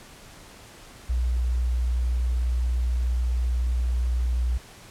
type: tone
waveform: sine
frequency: 61 Hz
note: B1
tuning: 21 cents flat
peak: -21 dBFS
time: 1.09-4.58 s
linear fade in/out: 10 ms
effects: pink hiss -47 dBFS RMS until 4.9 s + low-pass 11000 Hz 12 dB/octave

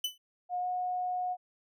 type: tone with exponential decay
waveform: 40% pulse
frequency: 3003 Hz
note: F#7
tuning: 25 cents sharp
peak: -26 dBFS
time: 0.04-0.18 s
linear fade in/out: 5 ms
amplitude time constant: 29 ms
type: tone with pitch glide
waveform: sine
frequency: 719 to 726.9 Hz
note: F#5 to F#5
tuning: -50 to -31 cents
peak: -30 dBFS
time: 0.49-1.37 s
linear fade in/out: 50 ms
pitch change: +19 cents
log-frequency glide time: 0.59-0.67 s
effects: none

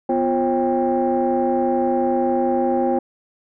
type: tone cluster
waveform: sine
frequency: 248.7 / 348.9 / 537 / 794 Hz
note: B3 / F4 / C5 / G5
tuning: +12 / -2 / +45 / +22 cents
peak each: -21 dBFS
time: 0.09-2.99 s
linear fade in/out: 5 ms
effects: tanh soft clip ceiling -10 dBFS

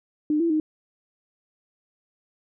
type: tone with pitch steps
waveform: sine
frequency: 302 / 335.3 / 309.9 Hz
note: D4 / E4 / D#4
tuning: +48 / +30 / -7 cents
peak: -19 dBFS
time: 0.3-0.6 s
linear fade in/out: 2 ms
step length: 100 ms
effects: none

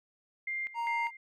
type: tone with tremolo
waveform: sine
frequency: 2100 Hz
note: C7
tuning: 6 cents sharp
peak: -32 dBFS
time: 0.47-1.17 s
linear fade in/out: 5 ms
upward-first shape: square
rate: 2.5 Hz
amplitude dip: 80%
type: tone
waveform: triangle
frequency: 932.3 Hz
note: A#5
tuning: in tune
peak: -29 dBFS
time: 0.74-1.11 s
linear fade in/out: 50 ms
effects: none

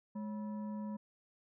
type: tone with frequency modulation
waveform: sine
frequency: 210 Hz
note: G#3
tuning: 19 cents sharp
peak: -38 dBFS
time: 0.15-0.97 s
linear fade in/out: 10 ms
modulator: 762 Hz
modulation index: 0.43
effects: none

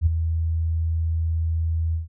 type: tone with ADSR envelope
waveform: sine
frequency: 81.6 Hz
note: E2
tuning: 17 cents flat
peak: -12 dBFS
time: 0.01-2.08 s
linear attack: 53 ms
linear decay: 14 ms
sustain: -8 dB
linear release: 140 ms
effects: none

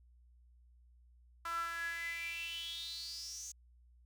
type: tone with high-pass filter sweep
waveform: sawtooth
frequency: 335.1 Hz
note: E4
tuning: 29 cents sharp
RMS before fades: -42 dBFS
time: 1.45-3.52 s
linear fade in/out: 5 ms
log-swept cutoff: 1200 to 6600 Hz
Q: 9.6
effects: added 60 Hz sine -61 dBFS peak until 4.05 s

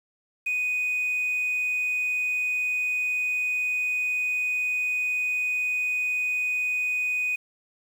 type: tone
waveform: sine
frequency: 2489 Hz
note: D#7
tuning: in tune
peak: -22 dBFS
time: 0.46-7.36 s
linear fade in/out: 10 ms
effects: tanh soft clip ceiling -20 dBFS + 8-bit

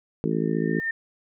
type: harmonic tone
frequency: 54.9 Hz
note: A1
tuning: 3 cents flat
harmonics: 3 / 4 / 5 / 6 / 7 / 8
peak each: -27 / -28 / -29 / -30 / -30 / -31 dBFS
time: 0.24-0.8 s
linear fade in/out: 0 ms
type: tone with exponential growth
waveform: sine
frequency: 1812 Hz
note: A#6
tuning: 50 cents flat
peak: -22 dBFS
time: 0.31-0.91 s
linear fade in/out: 5 ms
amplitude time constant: 130 ms
effects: none

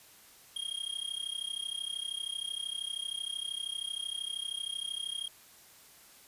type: tone with amplitude modulation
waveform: square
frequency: 3242 Hz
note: G#7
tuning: 42 cents flat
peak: -32 dBFS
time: 0.56-5.28 s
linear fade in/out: 5 ms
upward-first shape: sine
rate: 32.9 Hz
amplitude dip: 90%
effects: white hiss -57 dBFS RMS until 6.27 s + resampled to 32000 Hz

